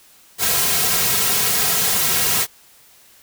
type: noise with comb filter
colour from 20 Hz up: white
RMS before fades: -18 dBFS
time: 0.38-2.47 s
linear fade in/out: 50 ms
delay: 3.4 ms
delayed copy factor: -0.8
effects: white hiss -50 dBFS RMS until 3.22 s